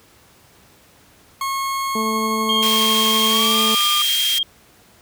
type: tone with pitch glide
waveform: 40% pulse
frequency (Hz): 1088 to 1200.3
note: C#6 to D6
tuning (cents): -33 to +37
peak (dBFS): -20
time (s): 1.41-4.02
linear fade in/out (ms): 2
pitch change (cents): +170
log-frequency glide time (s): 3.26-3.61
type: harmonic tone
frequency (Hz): 220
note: A3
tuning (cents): 0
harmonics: 1 / 2 / 3 / 4 / 5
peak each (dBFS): -23 / -26 / -36 / -34 / -34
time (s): 1.95-3.75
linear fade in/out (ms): 5
type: tone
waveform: sine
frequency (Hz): 3216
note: G7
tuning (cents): +44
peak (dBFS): -17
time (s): 2.49-4.43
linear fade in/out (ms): 2
type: high-pass noise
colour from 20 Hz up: pink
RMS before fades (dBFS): -24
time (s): 2.62-4.39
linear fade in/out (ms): 10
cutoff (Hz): 2200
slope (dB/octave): 24
effects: pink hiss -51 dBFS RMS until 5.01 s + high-pass 60 Hz 12 dB/octave